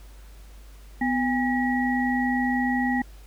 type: tone cluster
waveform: sine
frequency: 250.2 / 812 / 1918 Hz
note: B3 / G#5 / A#6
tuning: +23 / -39 / +49 cents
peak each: -23 / -28 / -28 dBFS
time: 1.01-3.02 s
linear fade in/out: 5 ms
effects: added 50 Hz sine -43 dBFS peak until 3.26 s + pink hiss -55 dBFS RMS until 3.26 s